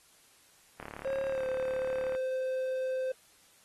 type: click train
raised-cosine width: 0.5 ms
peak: -27 dBFS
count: 50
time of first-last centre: 0.8-2.15 s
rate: 36.3 Hz
type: tone with pitch glide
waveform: triangle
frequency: 539 to 518.8 Hz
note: C#5 to C5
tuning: -49 to -15 cents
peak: -28 dBFS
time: 1.05-3.12 s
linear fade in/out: 5 ms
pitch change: -66 cents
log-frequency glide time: 1.27-1.46 s
effects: white hiss -62 dBFS RMS until 3.64 s + AAC 32 kbps